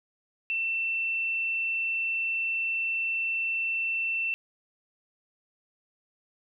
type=tone; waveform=sine; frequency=2685 Hz; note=E7; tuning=31 cents sharp; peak=-26 dBFS; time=0.5-4.34 s; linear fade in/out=0 ms; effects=none